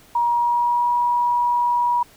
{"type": "tone with pitch glide", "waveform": "sine", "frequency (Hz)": [950, 964.4], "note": ["A#5", "B5"], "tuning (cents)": [33, -41], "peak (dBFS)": -16, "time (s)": [0.15, 2.03], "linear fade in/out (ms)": 5, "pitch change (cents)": 26, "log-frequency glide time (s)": [0.27, 0.92], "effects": ["pink hiss -50 dBFS RMS until 2.16 s"]}